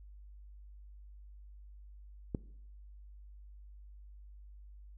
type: click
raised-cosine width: 3 ms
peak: -21 dBFS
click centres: 2.348 s
effects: noise-tail reverb RT60 0.7 s tail -20 dB re dry + added 50 Hz sine -50 dBFS peak until 4.97 s